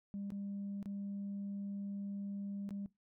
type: tone with dropouts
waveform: sine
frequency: 200 Hz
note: G3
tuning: 35 cents sharp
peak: -38 dBFS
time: 0.14-2.86 s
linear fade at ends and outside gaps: 0 ms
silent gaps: 0.304-0.32 / 0.828-0.858 / 2.691-2.707 s
effects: noise-tail reverb RT60 0.2 s tail -21 dB re dry + tanh soft clip ceiling -36 dBFS